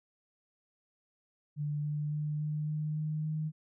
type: tone with pitch steps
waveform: sine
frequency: 147.8 / 149 / 150.21 / 151.43 / 152.66 / 153.9 / 155.15 Hz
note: D3 / D3 / D3 / D#3 / D#3 / D#3 / D#3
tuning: +11 / +25 / +39 / -47 / -33 / -19 / -5 cents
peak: -31 dBFS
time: 1.56-3.52 s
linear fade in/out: 50 ms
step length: 280 ms
effects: none